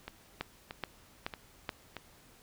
two click trains, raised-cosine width 0.3 ms, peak -18 / -24 dBFS, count 4 / 4, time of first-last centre 0.41-1.692 / 0.08-1.967 s, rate 2.34 / 1.59 Hz, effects pink hiss -60 dBFS RMS until 2.42 s

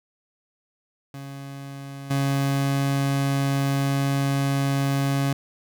30% pulse tone with level steps, 138.4 Hz, C#3, 2 cents flat, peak -32 / -18 dBFS, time 1.14-5.33 s, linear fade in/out 2 ms, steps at 2.1 s, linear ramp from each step 10 ms, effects none

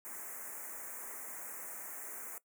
white band-stop noise, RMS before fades -45 dBFS, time 0.05-2.38 s, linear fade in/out 0 ms, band 2200 to 6700 Hz, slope 48 dB/octave, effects noise-tail reverb RT60 0.1 s tail -19 dB re dry + high-pass 300 Hz 12 dB/octave

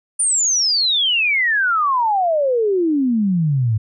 sine exponential sweep, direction down, 9397 to 103.83 Hz, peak -14 dBFS, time 0.19-3.78 s, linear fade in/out 10 ms, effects none

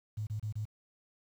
sine tone bursts, 106.9 Hz, A2, 49 cents flat, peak -33 dBFS, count 4, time 0.17-0.654 s, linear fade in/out 10 ms, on 100 ms, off 28 ms, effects 10-bit

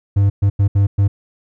triangle tone bursts at uneven times, 99.8 Hz, G2, 32 cents sharp, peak -8 dBFS, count 5, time 0.16-0.3 / 0.42-0.5 / 0.59-0.68 / 0.75-0.87 / 0.98-1.08 s, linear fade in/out 10 ms, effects none

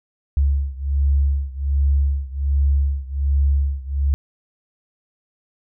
sine beating tone pair, 69.3 / 70.6 Hz, C#2 / C#2, 0 / +32 cents, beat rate 1.3 Hz, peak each -18 / -20 dBFS, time 0.37-4.14 s, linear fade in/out 0 ms, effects none

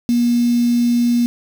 sine tone with quantisation, 239.2 Hz, A#3, 45 cents sharp, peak -12 dBFS, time 0.09-1.26 s, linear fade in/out 0 ms, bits 5, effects none

